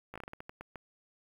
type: slowing click train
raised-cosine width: 0.5 ms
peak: -28 dBFS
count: 11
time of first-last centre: 0.14-0.757 s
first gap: 16 ms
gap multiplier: 1.28
effects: 9-bit